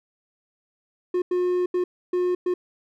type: tone bursts at uneven times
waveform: triangle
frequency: 359.6 Hz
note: F#4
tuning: 49 cents flat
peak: -18 dBFS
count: 5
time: 1.14-1.22 / 1.31-1.66 / 1.74-1.84 / 2.13-2.35 / 2.46-2.54 s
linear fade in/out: 5 ms
effects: none